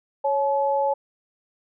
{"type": "tone pair together", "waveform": "sine", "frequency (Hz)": [554.4, 857.4], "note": ["C#5", "A5"], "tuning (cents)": [0, -45], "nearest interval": "minor sixth", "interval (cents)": 755, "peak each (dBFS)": -22, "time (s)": [0.24, 0.94], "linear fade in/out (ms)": 10, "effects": []}